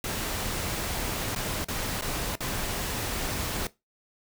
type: noise with dropouts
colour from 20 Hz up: pink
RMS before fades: -31 dBFS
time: 0.04-3.67 s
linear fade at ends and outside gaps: 2 ms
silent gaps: 1.35-1.36 / 1.645-1.684 / 2.011-2.021 / 2.355-2.405 s
effects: noise-tail reverb RT60 0.2 s tail -18 dB re dry